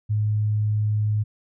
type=tone; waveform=sine; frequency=106.1 Hz; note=G#2; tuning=38 cents sharp; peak=-19 dBFS; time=0.09-1.24 s; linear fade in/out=20 ms; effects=none